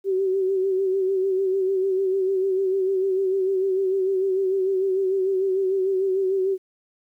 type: tone with vibrato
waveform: sine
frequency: 381.9 Hz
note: G4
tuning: 45 cents flat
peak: -19 dBFS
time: 0.04-6.58 s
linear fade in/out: 50 ms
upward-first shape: sine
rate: 6.7 Hz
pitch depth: 48 cents each way
effects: 10-bit